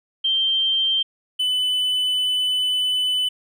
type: tone pair in turn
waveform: sine / triangle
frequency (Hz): 3146 / 3003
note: G7 / F#7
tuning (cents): +6 / +25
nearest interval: minor second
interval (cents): 81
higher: first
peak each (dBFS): -17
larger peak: neither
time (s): 0.24-1.03 / 1.39-3.29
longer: second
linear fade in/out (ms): 10
effects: none